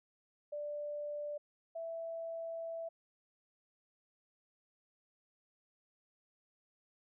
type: tone pair in turn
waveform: sine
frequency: 589 / 661.1 Hz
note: D5 / E5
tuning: +5 / +5 cents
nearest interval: major second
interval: 200 cents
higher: second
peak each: -38 / -39 dBFS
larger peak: first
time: 0.52-1.38 / 1.75-2.89 s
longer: second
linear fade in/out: 10 ms
effects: none